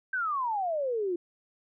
sine exponential sweep, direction down, 1581 to 338.6 Hz, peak -27 dBFS, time 0.13-1.16 s, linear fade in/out 5 ms, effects none

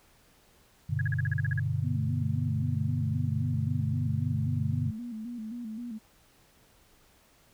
sine chord, G major, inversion none, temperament equal, 98 / 123.47 / 146.83 Hz, G2 / B2 / D3, 0 / 0 / 0 cents, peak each -31 dBFS, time 0.89-4.91 s, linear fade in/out 10 ms
sine tone bursts, 1661.2 Hz, G#6, in tune, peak -31 dBFS, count 10, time 0.99-1.596 s, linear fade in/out 2 ms, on 21 ms, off 44 ms
sine tone with vibrato, 229.1 Hz, A#3, 30 cents flat, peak -35 dBFS, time 1.83-5.99 s, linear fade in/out 20 ms, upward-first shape square, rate 3.8 Hz, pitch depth 85 cents each way
effects pink hiss -62 dBFS RMS until 7.53 s

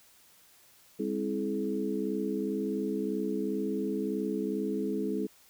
sine tone cluster, 202.1 / 265 / 327 / 426.4 Hz, G#3 / C4 / E4 / G#4, -47 / +22 / -14 / +46 cents, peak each -34 / -35 / -35 / -34 dBFS, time 0.99-5.27 s, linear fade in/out 10 ms, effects white hiss -60 dBFS RMS until 5.49 s

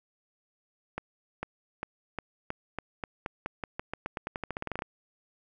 accelerating click train, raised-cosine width 0.5 ms, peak -18 dBFS, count 25, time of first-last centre 0.98-4.821 s, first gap 450 ms, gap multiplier 0.89, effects none

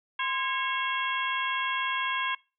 harmonic tone with a mistuned harmonic, 546 Hz, C#5, 26 cents flat, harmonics 2 / 3 / 4 / 5 / 6, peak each -31 / -33 / -34 / -35 / -36 dBFS, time 0.19-2.35 s, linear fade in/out 5 ms, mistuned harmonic 2, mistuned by -84 cents, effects noise-tail reverb RT60 0.3 s tail -22 dB re dry

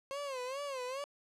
30% pulse tone with vibrato, 535 Hz, C5, 38 cents sharp, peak -35 dBFS, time 0.11-1.04 s, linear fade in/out 0 ms, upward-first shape sine, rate 2.4 Hz, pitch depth 130 cents each way, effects low-pass 9000 Hz 12 dB/octave

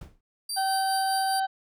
brown noise with exponential decay, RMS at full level -34 dBFS, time 0.01-0.21 s, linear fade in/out 5 ms, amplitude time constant 43 ms
25% pulse tone with tremolo, 4699 Hz, D8, in tune, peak -24 dBFS, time 0.49-1.4 s, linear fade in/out 5 ms, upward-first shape triangle, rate 4.9 Hz, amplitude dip 50%
harmonic tone, 770 Hz, G5, 31 cents flat, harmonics 1 / 2 / 4 / 5 / 6, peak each -24 / -34 / -44 / -47 / -49 dBFS, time 0.56-1.47 s, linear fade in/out 20 ms
effects none

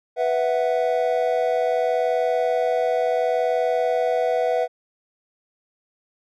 triangle chord, B suspended fourth, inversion none, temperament equal, 493.9 / 659.3 / 740 Hz, B4 / E5 / F#5, 0 / 0 / 0 cents, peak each -20 / -21 / -23 dBFS, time 0.16-4.68 s, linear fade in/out 50 ms, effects none

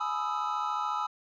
triangle chord, E major seventh, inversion first, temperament equal with one note detuned, 843.7 / 987.8 / 1244.5 / 1318.5 Hz, G#5 / B5 / D#6 / E6, +27 / 0 / 0 / 0 cents, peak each -33 / -34 / -32 / -32 dBFS, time 0-1.07 s, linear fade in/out 10 ms, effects resampled to 16000 Hz

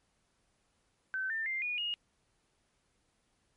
sine tone with pitch steps, 1535 / 1794.1 / 2097 / 2451 / 2864 Hz, G6 / A6 / C7 / D#7 / F7, -37 / +33 / +3 / -27 / +43 cents, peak -32 dBFS, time 1.14-1.94 s, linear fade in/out 0 ms, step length 160 ms, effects pink hiss -75 dBFS RMS until 3.56 s + MP3 48 kbps

